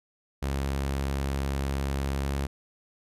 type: tone with pitch glide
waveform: sawtooth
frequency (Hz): 68.6 to 69.16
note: C#2 to C#2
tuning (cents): -17 to -3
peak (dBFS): -23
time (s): 0.42-2.47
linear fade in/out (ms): 10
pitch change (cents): +14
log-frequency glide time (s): 2.22-2.3
effects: resampled to 32000 Hz